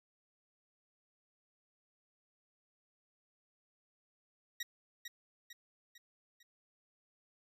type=tone with echo; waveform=20% pulse; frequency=1900 Hz; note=A#6; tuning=33 cents sharp; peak=-32 dBFS; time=4.6-4.63 s; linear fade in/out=5 ms; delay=450 ms; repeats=4; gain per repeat=-6 dB; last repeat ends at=6.43 s; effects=none